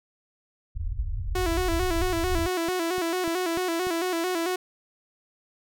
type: low-pass noise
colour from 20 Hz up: pink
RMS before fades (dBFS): -29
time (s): 0.75-2.48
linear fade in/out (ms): 20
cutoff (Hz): 100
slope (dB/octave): 48
type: tone with vibrato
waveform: sawtooth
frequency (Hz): 349.2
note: F4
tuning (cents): 0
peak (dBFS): -21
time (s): 1.35-4.56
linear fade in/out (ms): 5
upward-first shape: square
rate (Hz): 4.5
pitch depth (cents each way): 85
type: click train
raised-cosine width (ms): 3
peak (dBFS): -26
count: 6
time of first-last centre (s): 2.39-3.869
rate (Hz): 3.38
effects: none